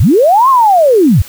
sine linear two-way sweep, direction up then down, 64.7 to 1100 to 67.7 Hz, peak -4 dBFS, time 0-1.22 s, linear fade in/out 5 ms, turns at 0.49 s, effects white hiss -33 dBFS RMS until 1.28 s

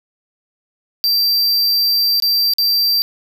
square tone with dropouts, 4698 Hz, D8, in tune, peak -13 dBFS, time 1.04-3.02 s, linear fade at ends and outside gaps 0 ms, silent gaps 2.2-2.223 / 2.536-2.584 s, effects none

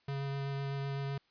square tone with vibrato, 138.59 Hz, C#3, in tune, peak -35 dBFS, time 0.08-1.18 s, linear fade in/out 5 ms, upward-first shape sine, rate 7.9 Hz, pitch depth 10 cents each way, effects white hiss -71 dBFS RMS until 1.3 s + resampled to 11025 Hz

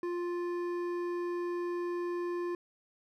sine tone with hard clipping, 350 Hz, F4, 4 cents sharp, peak -34 dBFS, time 0.03-2.55 s, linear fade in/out 2 ms, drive 10 dB, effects none

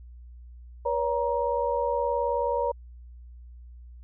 sine tone cluster, 484 / 563 / 943 Hz, B4 / C#5 / A#5, -35 / +27 / +20 cents, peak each -28 / -28 / -28 dBFS, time 0.85-2.72 s, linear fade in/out 10 ms, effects added 60 Hz sine -43 dBFS peak until 4.03 s

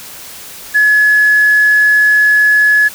sine tone, 1700 Hz, G#6, 40 cents sharp, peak -5 dBFS, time 0.74-2.89 s, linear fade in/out 20 ms, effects tanh soft clip ceiling -1 dBFS + white hiss -31 dBFS RMS until 2.94 s

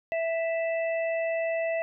harmonic tone, 659.3 Hz, E5, in tune, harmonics 1 / 3 / 4, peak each -26 / -36 / -38 dBFS, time 0.12-1.82 s, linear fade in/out 0 ms, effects none

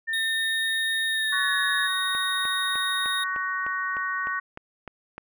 sine tone with pitch glide, 1802 to 1710.7 Hz, A6 to A6, +41 to -49 cents, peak -25 dBFS, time 0.07-1.88 s, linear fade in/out 20 ms, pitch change -90 cents, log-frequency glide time 1.1-1.53 s
square tone, 3729 Hz, A#7, in tune, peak -28 dBFS, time 0.13-3.24 s, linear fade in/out 5 ms
harmonic tone, 373.9 Hz, F#4, 18 cents sharp, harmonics 3 / 4 / 5, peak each -30 / -30 / -30 dBFS, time 1.32-4.4 s, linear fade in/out 10 ms
click train, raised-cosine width 0.5 ms, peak -22 dBFS, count 11, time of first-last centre 2.15-5.18 s, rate 3.3 Hz
effects none

